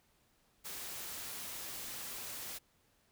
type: noise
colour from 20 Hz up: white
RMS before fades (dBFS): -44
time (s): 0.64-2.59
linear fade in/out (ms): 20
effects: pink hiss -72 dBFS RMS until 3.11 s